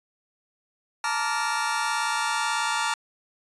sawtooth chord, Bb major seventh, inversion third, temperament just, 874.1 / 932.3 / 1165.4 / 1398.5 Hz, A5 / Bb5 / D6 / F6, -12 / 0 / -14 / +2 cents, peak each -26 / -25 / -27 / -25 dBFS, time 1.04-2.94 s, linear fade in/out 2 ms, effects resampled to 22050 Hz

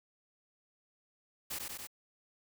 white noise with echo, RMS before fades -39 dBFS, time 1.5-1.59 s, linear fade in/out 10 ms, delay 94 ms, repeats 3, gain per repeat -2 dB, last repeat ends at 1.872 s, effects none

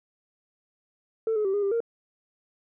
sine tone with pitch steps, 446.4 / 424.7 / 386.5 / 409.1 / 396.4 / 463.8 Hz, A4 / G#4 / G4 / G#4 / G4 / A#4, +25 / +39 / -24 / -26 / +19 / -9 cents, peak -21 dBFS, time 1.27-1.804 s, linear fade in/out 2 ms, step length 89 ms, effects tanh soft clip ceiling -20 dBFS

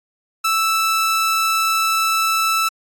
sawtooth tone, 1318.5 Hz, E6, in tune, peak -12 dBFS, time 0.44-2.69 s, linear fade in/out 10 ms, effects AAC 64 kbps

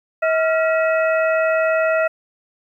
harmonic tone with a mistuned harmonic, 642 Hz, E5, 46 cents flat, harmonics 1 / 2 / 3 / 4, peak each -16 / -22 / -26 / -28 dBFS, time 0.22-2.08 s, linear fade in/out 10 ms, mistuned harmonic 2, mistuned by +130 cents, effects 9-bit

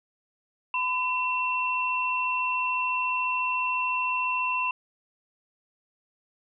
sine tone pair together, 1007.8 / 2707 Hz, B5 / E7, +35 / +45 cents, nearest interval octave + perfect fourth, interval 1710 cents, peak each -27 dBFS, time 0.74-4.71 s, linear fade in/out 2 ms, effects none

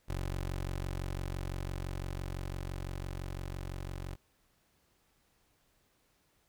20% pulse tone with level ramp, 45.92 Hz, F#1, 12 cents flat, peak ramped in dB -29 to -34 dBFS, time 0.08-4.16 s, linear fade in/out 20 ms, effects pink hiss -72 dBFS RMS until 6.48 s

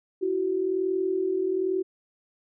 sine tone pair together, 335.8 / 376.9 Hz, E4 / F#4, +32 / +32 cents, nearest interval major second, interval 200 cents, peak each -30 / -24 dBFS, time 0.21-1.83 s, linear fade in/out 20 ms, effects none

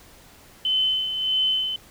sine tone with tremolo, 3048 Hz, G7, 49 cents flat, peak -18 dBFS, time 0.65-1.76 s, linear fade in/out 2 ms, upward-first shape sine, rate 1.6 Hz, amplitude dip 55%, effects pink hiss -50 dBFS RMS until 1.9 s

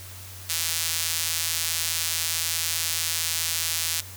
sawtooth tone with high-pass filter, 164.7 Hz, E3, 1 cent flat, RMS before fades -27 dBFS, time 0.49-4.01 s, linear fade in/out 10 ms, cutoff 4400 Hz, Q 0.62, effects added 93 Hz sine -42 dBFS peak until 4.16 s + white hiss -43 dBFS RMS until 4.16 s

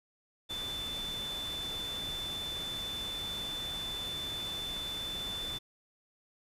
sine tone in noise, 3520 Hz, A7, in tune, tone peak -36 dBFS, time 0.49-5.59 s, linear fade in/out 20 ms, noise pink, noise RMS -44 dBFS, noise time 0.49-5.59 s, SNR +5 dB, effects resampled to 32000 Hz

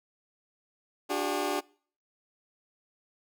20% pulse tone cluster, 294.6 / 364.6 / 402.8 Hz, D4 / F#4 / G4, +6 / -25 / +47 cents, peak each -28 dBFS, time 1.09-1.61 s, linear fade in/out 20 ms, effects noise-tail reverb RT60 0.5 s tail -25 dB re dry

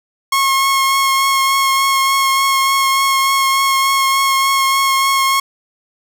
sawtooth tone with vibrato, 1085 Hz, C#6, 37 cents flat, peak -8 dBFS, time 0.32-5.4 s, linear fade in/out 5 ms, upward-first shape triangle, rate 3.4 Hz, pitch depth 15 cents each way, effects none

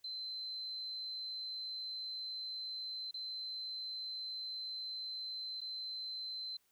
sine tone with dropouts, 4077 Hz, C8, 46 cents flat, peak -40 dBFS, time 0.04-6.57 s, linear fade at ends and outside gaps 5 ms, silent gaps 3.111-3.141 / 5.607-5.614 s, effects white hiss -75 dBFS RMS until 6.71 s

